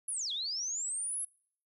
sine linear two-way sweep, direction down then up, 11000 to 3237 to 11000 Hz, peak -33 dBFS, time 0.08-1.25 s, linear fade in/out 5 ms, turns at 0.32 s, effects noise-tail reverb RT60 0.6 s tail -25 dB re dry

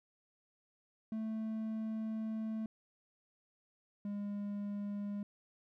triangle tone pair in turn, 220 / 203.8 Hz, A3 / G#3, 0 / -32 cents, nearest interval minor second, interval 132 cents, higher first, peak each -34 / -35 dBFS, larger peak first, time 1.12-2.66 / 4.05-5.23 s, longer first, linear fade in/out 2 ms, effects none

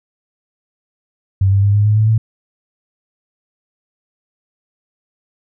sine tone with pitch steps, 96.6 / 98.86 / 101.17 / 103.53 / 105.95 / 108.43 / 110.96 Hz, G2 / G2 / G#2 / G#2 / G#2 / A2 / A2, -25 / +15 / -45 / -5 / +35 / -25 / +15 cents, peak -9 dBFS, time 1.41-2.18 s, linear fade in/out 5 ms, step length 110 ms, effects none

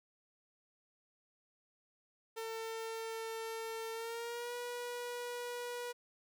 sawtooth tone with pitch glide, 450.1 to 485.2 Hz, A4 to B4, +39 to -31 cents, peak -36 dBFS, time 2.36-5.93 s, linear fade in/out 20 ms, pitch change +130 cents, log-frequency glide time 3.91-4.54 s, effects none

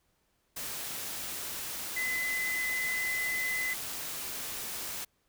sine tone in noise, 2022 Hz, B6, 40 cents sharp, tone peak -30 dBFS, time 1.96-3.74 s, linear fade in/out 10 ms, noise white, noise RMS -38 dBFS, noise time 0.56-5.05 s, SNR +5 dB, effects pink hiss -74 dBFS RMS until 5.28 s

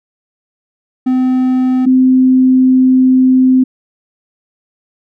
triangle / sine tone pair in turn, 256.2 / 258.1 Hz, C4 / C4, -36 / -23 cents, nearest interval unison, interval 13 cents, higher second, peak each -7 / -5 dBFS, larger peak second, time 1.06-1.86 / 1.86-3.64 s, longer second, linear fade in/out 10 ms, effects none

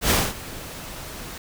pink noise with ADSR envelope, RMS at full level -17 dBFS, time 0.01-1.38 s, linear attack 90 ms, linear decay 230 ms, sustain -19 dB, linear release 3 ms, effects none

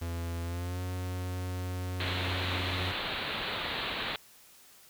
45% pulse tone with pitch glide, 84.9 to 90.99 Hz, F2 to F#2, -48 to -28 cents, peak -33 dBFS, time 0.01-2.92 s, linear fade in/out 10 ms, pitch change +120 cents, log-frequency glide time 0.43-0.8 s
white low-pass noise, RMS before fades -35 dBFS, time 2-4.16 s, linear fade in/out 2 ms, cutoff 4200 Hz, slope 96 dB/octave
effects white hiss -57 dBFS RMS until 4.89 s

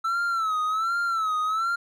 triangle tone with vibrato, 1318.5 Hz, E6, in tune, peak -21 dBFS, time 0.04-1.76 s, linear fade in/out 10 ms, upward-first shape sine, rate 1.3 Hz, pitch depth 100 cents each way, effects none

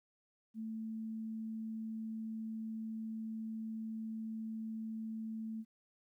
sine tone, 221.5 Hz, A3, 12 cents sharp, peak -39 dBFS, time 0.54-5.65 s, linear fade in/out 50 ms, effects 13-bit

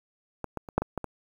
clicks, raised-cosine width 1 ms, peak -18 / -18 / -26 / -8 / -15 / -16 / -19 dBFS, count 7, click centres 0.443 / 0.573 / 0.688 / 0.78 / 0.82 / 0.977 / 1.043 s, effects 8-bit

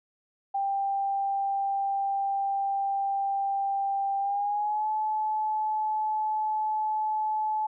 sine tone with pitch glide, 790 to 861.5 Hz, G5 to A5, +13 to -37 cents, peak -25 dBFS, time 0.54-7.67 s, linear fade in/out 10 ms, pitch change +150 cents, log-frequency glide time 4.19-4.88 s, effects none

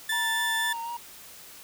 30% pulse tone, 1760 Hz, A6, in tune, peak -23 dBFS, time 0.09-0.73 s, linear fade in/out 5 ms
triangle tone with vibrato, 935 Hz, A#5, 5 cents sharp, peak -30 dBFS, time 0.12-0.97 s, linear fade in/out 5 ms, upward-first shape sine, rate 4 Hz, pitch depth 26 cents each way
effects white hiss -47 dBFS RMS until 1.63 s

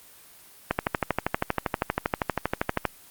click train, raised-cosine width 0.5 ms, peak -7 dBFS, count 28, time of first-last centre 0.71-2.853 s, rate 12.6 Hz, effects white hiss -51 dBFS RMS until 3.1 s + Opus 24 kbps

